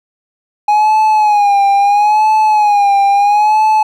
triangle tone with vibrato, 830.6 Hz, G#5, in tune, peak -5 dBFS, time 0.68-3.83 s, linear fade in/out 5 ms, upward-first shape sine, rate 0.75 Hz, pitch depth 74 cents each way, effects none

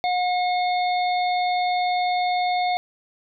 harmonic tone, 722 Hz, F#5, 43 cents flat, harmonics 1 / 3 / 5 / 6, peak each -20 / -30 / -34 / -36 dBFS, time 0.04-2.77 s, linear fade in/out 0 ms, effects none

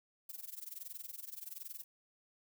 violet noise with amplitude modulation, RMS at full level -44 dBFS, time 0.29-1.84 s, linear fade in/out 5 ms, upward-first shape sine, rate 21.3 Hz, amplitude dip 90%, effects none

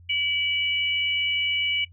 sine tone pair together, 2297 / 2944 Hz, D7 / F#7, -39 / -9 cents, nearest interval major third, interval 430 cents, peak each -25 dBFS, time 0.09-1.85 s, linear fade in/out 10 ms, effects noise-tail reverb RT60 0.1 s tail -18 dB re dry + added 87 Hz sine -47 dBFS peak until 1.92 s

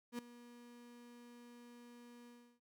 35% pulse tone with ADSR envelope, 240 Hz, B3, 49 cents flat, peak -37 dBFS, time 0.12-2.6 s, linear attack 67 ms, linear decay 5 ms, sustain -17 dB, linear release 330 ms, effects none

